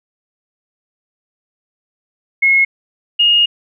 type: tone pair in turn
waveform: sine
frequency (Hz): 2169 / 2854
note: C#7 / F7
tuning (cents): -38 / +37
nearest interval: perfect fourth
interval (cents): 475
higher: second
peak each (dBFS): -8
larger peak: neither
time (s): 2.42-2.65 / 3.19-3.46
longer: second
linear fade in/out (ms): 10
effects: none